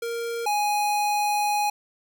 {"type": "tone pair in turn", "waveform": "square", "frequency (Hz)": [466.2, 830.7], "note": ["A#4", "G#5"], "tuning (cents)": [0, 0], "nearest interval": "minor seventh", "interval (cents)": 1000, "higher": "second", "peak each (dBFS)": [-28, -22], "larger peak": "second", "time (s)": [[0.02, 0.46], [0.46, 1.7]], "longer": "second", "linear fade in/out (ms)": 5, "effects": []}